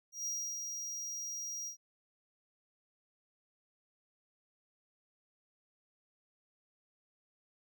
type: tone with ADSR envelope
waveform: square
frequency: 5720 Hz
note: F8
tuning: 41 cents sharp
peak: -35 dBFS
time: 0.12-1.77 s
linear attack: 140 ms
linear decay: 310 ms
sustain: -4 dB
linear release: 100 ms
effects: none